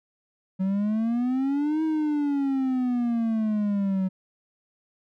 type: exponential two-way sweep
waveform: triangle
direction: up then down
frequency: 186.2 to 319 to 186.2 Hz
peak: -20 dBFS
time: 0.59-4.09 s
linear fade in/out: 20 ms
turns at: 1.83 s
effects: none